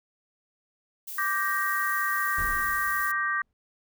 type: noise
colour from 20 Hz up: violet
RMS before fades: -37 dBFS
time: 1.07-3.12 s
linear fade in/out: 10 ms
type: chord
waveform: sine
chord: G minor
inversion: second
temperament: equal with one note detuned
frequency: 1174.7 / 1568 / 1877.6 Hz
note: D6 / G6 / Bb6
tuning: 0 / 0 / +12 cents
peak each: -29 dBFS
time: 1.18-3.42 s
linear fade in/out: 5 ms
type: noise with exponential decay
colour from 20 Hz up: brown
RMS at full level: -34 dBFS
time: 2.38-3.53 s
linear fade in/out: 1 ms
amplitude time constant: 250 ms
effects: none